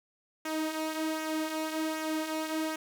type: tone with flanger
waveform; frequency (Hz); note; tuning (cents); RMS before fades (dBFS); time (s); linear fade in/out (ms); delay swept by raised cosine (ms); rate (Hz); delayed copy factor
sawtooth; 314.7; D#4; +20; -33; 0.45-2.76; 5; 0.22 to 3.82; 1.3; -0.5
effects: none